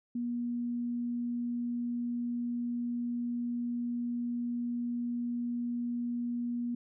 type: tone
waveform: sine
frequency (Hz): 240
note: B3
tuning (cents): -49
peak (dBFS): -31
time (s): 0.15-6.75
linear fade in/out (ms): 5
effects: none